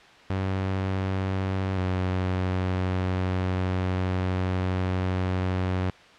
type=tone pair in turn; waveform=sawtooth; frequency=95.3 / 92.43 Hz; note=G2 / F#2; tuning=-48 / -1 cents; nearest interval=minor second; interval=53 cents; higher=first; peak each=-21 / -20 dBFS; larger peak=second; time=0.3-1.78 / 1.78-5.9 s; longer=second; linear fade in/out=0 ms; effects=white hiss -50 dBFS RMS until 6.18 s + low-pass 3000 Hz 12 dB/octave